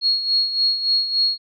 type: tone with tremolo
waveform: sine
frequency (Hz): 4307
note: C8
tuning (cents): +49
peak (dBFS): -14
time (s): 0.01-1.38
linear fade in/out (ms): 50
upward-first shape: sine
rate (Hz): 3.5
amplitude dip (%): 65
effects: none